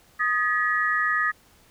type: tone cluster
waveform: sine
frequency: 1244 / 1713 / 1915 Hz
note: D#6 / A6 / A#6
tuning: -1 / -47 / +46 cents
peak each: -25 dBFS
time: 0.19-1.32 s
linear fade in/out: 20 ms
effects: pink hiss -57 dBFS RMS until 1.7 s